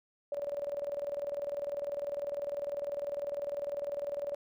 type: tone with tremolo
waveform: sine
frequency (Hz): 573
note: D5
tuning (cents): -43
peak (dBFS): -31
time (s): 0.32-4.35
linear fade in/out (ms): 2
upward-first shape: square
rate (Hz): 20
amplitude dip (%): 65
effects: none